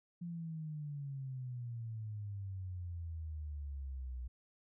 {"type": "exponential sweep", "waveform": "sine", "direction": "down", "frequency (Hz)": [174.61, 60.7], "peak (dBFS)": -40, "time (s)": [0.21, 4.28], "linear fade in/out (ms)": 10, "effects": []}